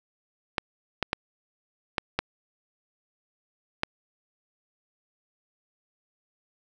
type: clicks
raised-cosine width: 0.3 ms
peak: -8 dBFS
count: 6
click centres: 0.582 / 1.027 / 1.131 / 1.982 / 2.19 / 3.834 s
effects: none